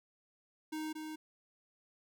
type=tone with echo; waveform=square; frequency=311.1 Hz; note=D#4; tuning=in tune; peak=-38 dBFS; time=0.72-0.93 s; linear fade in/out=10 ms; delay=230 ms; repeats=1; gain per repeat=-4 dB; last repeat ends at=1.16 s; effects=none